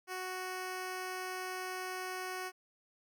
10% pulse tone, 370 Hz, F#4, in tune, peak -30 dBFS, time 0.07-2.52 s, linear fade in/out 50 ms, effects none

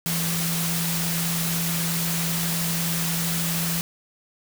sine tone in noise, 167.8 Hz, E3, 31 cents sharp, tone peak -26 dBFS, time 0.06-3.81 s, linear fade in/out 0 ms, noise white, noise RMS -27 dBFS, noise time 0.06-3.81 s, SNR -2 dB, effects none

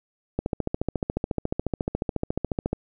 click train, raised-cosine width 2 ms, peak -11 dBFS, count 34, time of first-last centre 0.39-2.73 s, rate 14.1 Hz, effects none

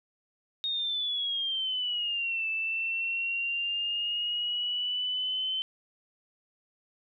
sine exponential two-way sweep, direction down then up, 3729 to 2637 to 3075 Hz, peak -28 dBFS, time 0.64-5.62 s, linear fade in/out 0 ms, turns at 2.48 s, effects none

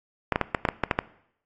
clicks, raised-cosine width 0.5 ms, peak -6 dBFS, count 9, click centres 0.323 / 0.359 / 0.413 / 0.548 / 0.652 / 0.688 / 0.837 / 0.912 / 0.989 s, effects noise-tail reverb RT60 0.7 s tail -19 dB re dry + AAC 32 kbps

